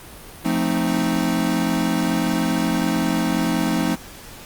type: chord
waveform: square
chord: F dominant seventh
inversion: none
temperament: equal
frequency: 174.61 / 220 / 261.6 / 311.1 Hz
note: F3 / A3 / C4 / Eb4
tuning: 0 / 0 / 0 / 0 cents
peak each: -25 dBFS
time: 0.44-3.96 s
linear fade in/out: 20 ms
effects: pink hiss -40 dBFS RMS until 4.45 s + Opus 32 kbps